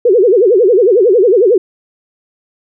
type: tone with vibrato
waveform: sine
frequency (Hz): 425.6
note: G#4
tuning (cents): +42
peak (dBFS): -5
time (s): 0.05-1.58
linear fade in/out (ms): 5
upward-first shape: sine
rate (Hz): 11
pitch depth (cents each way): 280
effects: none